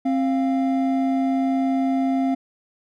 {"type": "tone pair together", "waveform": "triangle", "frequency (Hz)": [265.7, 696], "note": ["C4", "F5"], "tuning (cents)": [27, -6], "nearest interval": "octave + perfect fourth", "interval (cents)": 1667, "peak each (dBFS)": [-17, -24], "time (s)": [0.05, 2.35], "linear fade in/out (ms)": 10, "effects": []}